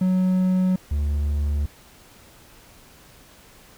triangle tone pair in turn, 185 / 72.95 Hz, F#3 / D2, 0 / -11 cents, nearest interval octave + major third, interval 1611 cents, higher first, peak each -15 / -18 dBFS, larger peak first, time 0.01-0.76 / 0.91-1.66 s, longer neither, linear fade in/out 5 ms, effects pink hiss -50 dBFS RMS until 3.77 s

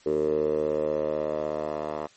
10% pulse tone with band-pass filter sweep, 76.2 Hz, D#2, 36 cents flat, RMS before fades -27 dBFS, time 0.06-2.07 s, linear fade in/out 5 ms, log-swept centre 420 to 740 Hz, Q 5.6, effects white hiss -56 dBFS RMS until 2.16 s + MP3 32 kbps

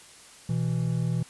triangle tone pair together, 123.47 / 164.59 Hz, B2 / E3, 0 / -2 cents, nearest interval perfect fourth, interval 498 cents, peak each -25 dBFS, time 0.49-1.23 s, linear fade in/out 5 ms, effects white hiss -50 dBFS RMS until 1.29 s + resampled to 24000 Hz

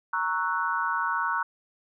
sine chord, F# dominant seventh, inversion first, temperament equal, 932.3 / 1108.7 / 1318.5 / 1480 Hz, A#5 / C#6 / E6 / F#6, 0 / 0 / 0 / 0 cents, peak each -30 / -30 / -32 / -29 dBFS, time 0.13-1.43 s, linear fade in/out 5 ms, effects none

